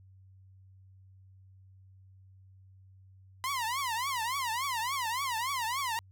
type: tone with vibrato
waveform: sawtooth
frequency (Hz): 1000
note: B5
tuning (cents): +21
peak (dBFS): -27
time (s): 3.44-5.99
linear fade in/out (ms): 0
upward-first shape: triangle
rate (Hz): 3.5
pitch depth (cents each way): 250
effects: added 95 Hz sine -54 dBFS peak until 6.11 s